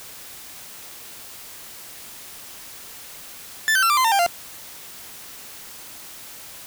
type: tone with pitch steps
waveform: 40% pulse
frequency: 1760 / 1541 / 1349.3 / 1181.5 / 1034.5 / 905.8 / 793.1 / 694.4 Hz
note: A6 / G6 / E6 / D6 / C6 / A#5 / G5 / F5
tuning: 0 / -30 / +40 / +10 / -20 / -50 / +20 / -10 cents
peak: -15 dBFS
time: 3.68-4.264 s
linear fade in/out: 0 ms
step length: 73 ms
effects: white hiss -40 dBFS RMS until 6.66 s